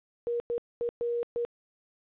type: tone bursts at uneven times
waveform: sine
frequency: 474.2 Hz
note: A#4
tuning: 30 cents sharp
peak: -27 dBFS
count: 5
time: 0.27-0.4 / 0.5-0.58 / 0.81-0.89 / 1.01-1.23 / 1.36-1.45 s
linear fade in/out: 0 ms
effects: resampled to 8000 Hz + 11-bit